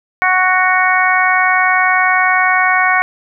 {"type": "harmonic tone", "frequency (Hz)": 370, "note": "F#4", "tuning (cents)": 0, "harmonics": [2, 3, 4, 5, 6], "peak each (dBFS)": [-16, -16, -16, -16, -16], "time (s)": [0.22, 3.02], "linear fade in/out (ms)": 0, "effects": []}